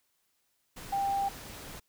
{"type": "tone in noise", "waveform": "sine", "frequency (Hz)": 792, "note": "G5", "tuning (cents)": 18, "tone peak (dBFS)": -27, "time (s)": [0.92, 1.29], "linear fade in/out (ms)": 10, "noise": "pink", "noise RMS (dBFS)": -45, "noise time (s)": [0.76, 1.8], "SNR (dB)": 15, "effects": ["white hiss -75 dBFS RMS until 1.88 s"]}